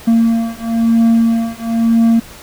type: beating tone pair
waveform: triangle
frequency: 228.4 / 229.4 Hz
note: A#3 / A#3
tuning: -35 / -28 cents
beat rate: 1 Hz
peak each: -11 dBFS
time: 0.07-2.2 s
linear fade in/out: 10 ms
effects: pink hiss -36 dBFS RMS until 2.42 s